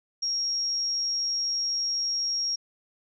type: tone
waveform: sine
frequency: 5588 Hz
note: F8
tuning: in tune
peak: -25 dBFS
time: 0.22-2.56 s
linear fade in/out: 10 ms
effects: none